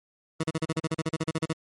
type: tone bursts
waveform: 20% pulse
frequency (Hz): 160.3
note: E3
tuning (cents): -48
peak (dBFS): -20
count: 16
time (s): 0.4-1.529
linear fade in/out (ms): 5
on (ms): 34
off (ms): 39
effects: MP3 48 kbps